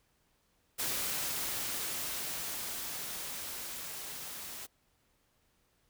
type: noise with level ramp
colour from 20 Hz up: white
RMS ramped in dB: -34 to -44 dBFS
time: 0.78-4.67 s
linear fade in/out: 20 ms
effects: pink hiss -73 dBFS RMS until 5.89 s